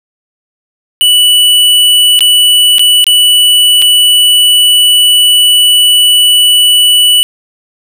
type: tone with dropouts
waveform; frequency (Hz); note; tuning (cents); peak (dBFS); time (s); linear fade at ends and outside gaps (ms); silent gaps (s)
square; 2960; F#7; 0; -4; 1.01-7.23; 0; 2.191-2.207 / 2.783-2.794 / 3.042-3.067 / 3.818-3.822
effects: none